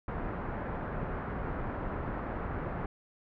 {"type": "low-pass noise", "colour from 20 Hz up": "pink", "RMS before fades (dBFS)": -36, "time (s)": [0.08, 2.86], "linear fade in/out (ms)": 2, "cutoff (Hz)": 1600, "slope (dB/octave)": 24, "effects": []}